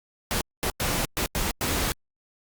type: noise bursts at uneven times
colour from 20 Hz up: pink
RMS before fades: -26 dBFS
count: 6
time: 0.31-0.41 / 0.63-0.7 / 0.8-1.05 / 1.17-1.26 / 1.35-1.51 / 1.61-1.92 s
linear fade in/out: 0 ms
effects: Opus 48 kbps

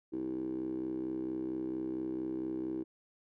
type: tone with band-pass filter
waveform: 10% pulse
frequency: 64.4 Hz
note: C2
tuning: 27 cents flat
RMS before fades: -37 dBFS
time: 0.12-2.84 s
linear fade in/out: 20 ms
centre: 340 Hz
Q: 8.9
effects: none

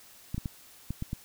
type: clicks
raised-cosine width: 5 ms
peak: -20 dBFS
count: 6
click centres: 0.345 / 0.38 / 0.458 / 0.906 / 1.024 / 1.131 s
effects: white hiss -54 dBFS RMS until 1.24 s

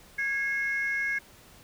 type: tone pair together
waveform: sine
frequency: 1650 / 2162 Hz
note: G#6 / C#7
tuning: -12 / -44 cents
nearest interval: perfect fourth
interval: 468 cents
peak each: -28 dBFS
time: 0.18-1.19 s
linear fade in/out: 10 ms
effects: tanh soft clip ceiling -21 dBFS + pink hiss -54 dBFS RMS until 1.63 s

